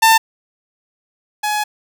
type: tone pair in turn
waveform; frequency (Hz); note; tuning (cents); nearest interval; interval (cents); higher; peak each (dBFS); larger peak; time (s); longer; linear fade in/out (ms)
sawtooth; 895 / 842.3; A5 / G#5; +29 / +24; minor second; 105; first; -4 / -13; first; 0.02-0.18 / 1.43-1.64; second; 10
effects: none